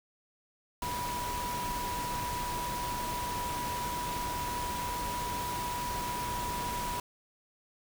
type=tone in noise; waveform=sine; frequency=976 Hz; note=B5; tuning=21 cents flat; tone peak=-34 dBFS; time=0.82-7 s; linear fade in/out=2 ms; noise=pink; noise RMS=-38 dBFS; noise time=0.82-7 s; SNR=+1 dB; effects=none